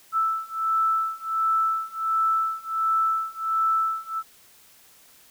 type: beating tone pair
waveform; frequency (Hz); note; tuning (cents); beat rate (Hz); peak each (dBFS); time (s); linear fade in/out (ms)
sine; 1318.5 / 1319.9; E6 / E6; 0 / +2; 1.4; -25 / -24; 0.12-4.23; 50
effects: white hiss -54 dBFS RMS until 5.3 s